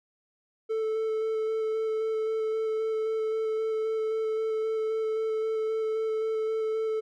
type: tone with vibrato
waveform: triangle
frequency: 440 Hz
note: A4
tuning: in tune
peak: -24 dBFS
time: 0.69-7.01 s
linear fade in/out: 20 ms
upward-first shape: square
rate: 3.8 Hz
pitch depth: 9 cents each way
effects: none